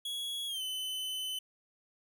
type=tone with pitch glide; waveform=45% pulse; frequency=3343 to 3030 Hz; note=G#7 to F#7; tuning=+11 to +40 cents; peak=-35 dBFS; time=0.05-1.39 s; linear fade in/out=5 ms; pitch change=-171 cents; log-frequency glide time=0.47-0.62 s; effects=none